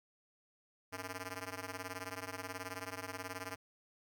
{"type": "ring-modulated tone", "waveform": "5% pulse", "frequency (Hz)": 185, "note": "F#3", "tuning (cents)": 0, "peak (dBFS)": -28, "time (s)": [0.92, 3.56], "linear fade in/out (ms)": 5, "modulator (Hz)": 83.2, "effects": []}